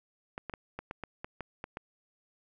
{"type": "clicks", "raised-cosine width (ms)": 0.5, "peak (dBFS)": -23, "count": 10, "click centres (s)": [0.379, 0.497, 0.538, 0.79, 0.911, 1.037, 1.245, 1.407, 1.641, 1.771], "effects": []}